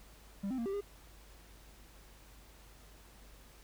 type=tone with pitch steps; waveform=triangle; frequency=197.9 / 261 / 232.1 / 391.9 / 405.6 Hz; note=G3 / C4 / A#3 / G4 / G#4; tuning=+17 / -4 / -7 / 0 / -41 cents; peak=-32 dBFS; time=0.43-0.81 s; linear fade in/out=10 ms; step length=76 ms; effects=added 50 Hz sine -57 dBFS peak until 3.63 s + pink hiss -60 dBFS RMS until 3.63 s